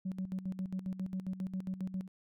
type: tone with tremolo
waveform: sine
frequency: 187.4 Hz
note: F#3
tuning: 22 cents sharp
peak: -32 dBFS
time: 0.05-2.08 s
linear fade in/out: 10 ms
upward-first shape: square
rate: 7.4 Hz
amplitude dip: 75%
effects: tanh soft clip ceiling -30 dBFS